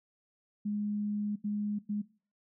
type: tone bursts at uneven times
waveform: sine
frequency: 207.7 Hz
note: G#3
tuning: in tune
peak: -30 dBFS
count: 3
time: 0.65-1.36 / 1.44-1.79 / 1.89-2.02 s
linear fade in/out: 10 ms
effects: noise-tail reverb RT60 0.4 s tail -20 dB re dry